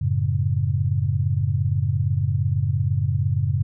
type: chord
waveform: sine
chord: F# minor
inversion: none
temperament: equal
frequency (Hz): 92.5 / 110 / 138.59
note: F#2 / A2 / C#3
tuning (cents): 0 / 0 / 0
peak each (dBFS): -23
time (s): 0.01-3.63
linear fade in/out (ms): 10
effects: none